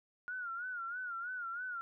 sine tone with vibrato, 1429 Hz, F6, 39 cents sharp, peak -38 dBFS, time 0.28-1.81 s, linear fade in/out 0 ms, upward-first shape sine, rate 3.1 Hz, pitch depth 100 cents each way, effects none

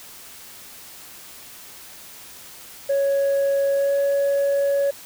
sine tone with pitch glide, 555 to 560.2 Hz, C#5 to C#5, +2 to +18 cents, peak -15 dBFS, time 2.89-4.91 s, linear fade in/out 10 ms, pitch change +16 cents, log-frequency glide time 3.73-3.95 s, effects tanh soft clip ceiling -16 dBFS + white hiss -42 dBFS RMS until 5.05 s

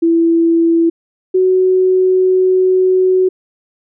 sine tone pair in turn, 332.9 / 371.9 Hz, E4 / F#4, +17 / +9 cents, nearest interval major second, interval 192 cents, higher second, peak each -8 dBFS, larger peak neither, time 0.02-0.9 / 1.34-3.29 s, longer second, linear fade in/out 10 ms, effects none

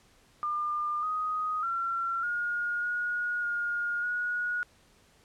sine tone with pitch steps, 1202 / 1250 / 1362 / 1430 / 1444 / 1424 / 1452 Hz, D6 / D#6 / F6 / F6 / F#6 / F6 / F#6, +40 / +8 / -44 / +41 / -43 / +33 / -33 cents, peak -28 dBFS, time 0.43-4.63 s, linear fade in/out 0 ms, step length 600 ms, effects pink hiss -62 dBFS RMS until 5.24 s + low-pass 10000 Hz 12 dB/octave

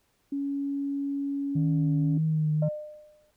sine tone, 280 Hz, C#4, 18 cents sharp, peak -27 dBFS, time 0.32-2.18 s, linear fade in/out 5 ms
sine tone with vibrato, 155.4 Hz, D#3, 2 cents flat, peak -22 dBFS, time 1.55-2.69 s, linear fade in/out 10 ms, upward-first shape triangle, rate 1.8 Hz, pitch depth 36 cents each way
sine tone with exponential decay, 604 Hz, D5, 48 cents sharp, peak -25 dBFS, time 2.62-3.31 s, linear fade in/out 5 ms, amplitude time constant 150 ms
effects tanh soft clip ceiling -15 dBFS + pink hiss -70 dBFS RMS until 3.36 s

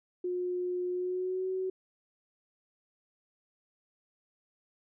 sine tone with pitch glide, 359.6 to 375.1 Hz, F#4 to F#4, -49 to +24 cents, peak -30 dBFS, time 0.24-1.7 s, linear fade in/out 5 ms, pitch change +73 cents, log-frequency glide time 0.92-1.48 s, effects none

